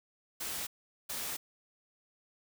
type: noise bursts at uneven times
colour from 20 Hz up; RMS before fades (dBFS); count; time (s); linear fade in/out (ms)
white; -38; 2; 0.4-0.67 / 1.09-1.37; 10
effects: none